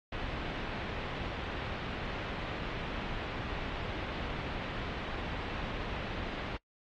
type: low-pass noise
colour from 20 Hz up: pink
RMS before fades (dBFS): -38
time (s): 0.12-6.57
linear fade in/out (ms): 5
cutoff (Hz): 3300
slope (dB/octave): 24
effects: noise-tail reverb RT60 0.1 s tail -22 dB re dry + AAC 48 kbps